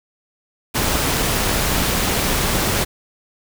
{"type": "noise with amplitude modulation", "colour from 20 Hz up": "pink", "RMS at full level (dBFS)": -17, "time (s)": [0.74, 2.85], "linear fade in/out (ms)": 20, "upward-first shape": "sine", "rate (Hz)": 215, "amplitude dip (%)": 45, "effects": []}